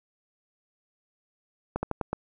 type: slowing click train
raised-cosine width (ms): 1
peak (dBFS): -14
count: 5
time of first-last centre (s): 1.76-2.13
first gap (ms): 70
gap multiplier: 1.19
effects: none